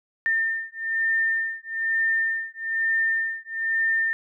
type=beating tone pair; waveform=sine; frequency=1805 / 1806.1 Hz; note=A6 / A6; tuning=+44 / +45 cents; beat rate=1.1 Hz; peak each=-25 dBFS; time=0.26-4.13 s; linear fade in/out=0 ms; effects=none